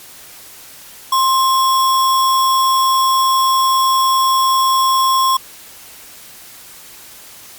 sine tone with sample-and-hold, 1055 Hz, C6, 14 cents sharp, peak -10 dBFS, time 1.12-5.37 s, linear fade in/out 5 ms, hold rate 4410 Hz, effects white hiss -38 dBFS RMS until 7.58 s + MP3 96 kbps

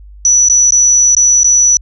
sine tone with dropouts, 5920 Hz, F#8, in tune, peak -5 dBFS, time 0.25-1.77 s, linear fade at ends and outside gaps 1 ms, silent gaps 0.486-0.498 / 0.707-0.722 / 1.15-1.167 / 1.433-1.444 s, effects added 50 Hz sine -32 dBFS peak until 1.81 s

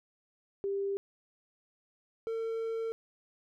sine / triangle tone pair in turn, 396.1 / 452.1 Hz, G4 / A4, +18 / +47 cents, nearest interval major second, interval 229 cents, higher second, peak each -30 / -30 dBFS, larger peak neither, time 0.64-0.97 / 2.27-2.92 s, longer second, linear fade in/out 0 ms, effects none

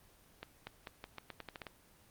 accelerating click train, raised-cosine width 0.3 ms, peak -27 dBFS, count 11, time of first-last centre 0.43-1.668 s, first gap 240 ms, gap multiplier 0.84, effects pink hiss -64 dBFS RMS until 2.1 s + Opus 24 kbps

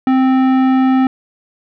sine tone with tanh clipping, 261.4 Hz, C4, 1 cent flat, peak -11 dBFS, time 0.07-1.07 s, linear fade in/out 2 ms, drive 15 dB, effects none

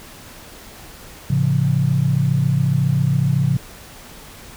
sine chord, A augmented, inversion none, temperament just, 110 / 137.5 / 171.88 Hz, A2 / C#3 / E#3, 0 / -14 / -27 cents, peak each -22 / -16 / -21 dBFS, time 1.3-3.57 s, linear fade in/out 5 ms, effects pink hiss -40 dBFS RMS until 4.56 s

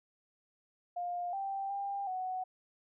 sine tone with pitch steps, 706 / 784 / 797 / 743 Hz, F5 / G5 / G5 / F#5, +19 / 0 / +28 / +7 cents, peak -34 dBFS, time 0.96-2.44 s, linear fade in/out 10 ms, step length 370 ms, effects none

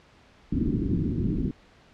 white low-pass noise, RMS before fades -26 dBFS, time 0.52-1.51 s, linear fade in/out 5 ms, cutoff 330 Hz, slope 48 dB/octave, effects pink hiss -56 dBFS RMS until 1.93 s + low-pass 4000 Hz 12 dB/octave

